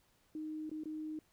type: tone with dropouts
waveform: sine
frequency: 310 Hz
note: D#4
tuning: 6 cents flat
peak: -39 dBFS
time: 0.35-1.19 s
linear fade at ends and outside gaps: 2 ms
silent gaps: 0.695-0.714 / 0.836-0.856 s
effects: pink hiss -72 dBFS RMS until 1.32 s